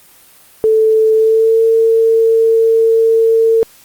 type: tone with pitch glide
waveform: sine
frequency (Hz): 439.4 to 451.5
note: A4 to A4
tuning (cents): -2 to +45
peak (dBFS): -7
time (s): 0.64-3.63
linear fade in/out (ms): 0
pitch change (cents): +47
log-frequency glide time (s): 1.14-1.61
effects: white hiss -44 dBFS RMS until 3.84 s + Opus 32 kbps